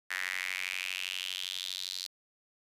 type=tone with high-pass filter sweep; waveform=sawtooth; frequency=92.5 Hz; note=F#2; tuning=in tune; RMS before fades=-37 dBFS; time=0.1-2.07 s; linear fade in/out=10 ms; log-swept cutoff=1800 to 4300 Hz; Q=4.7; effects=resampled to 32000 Hz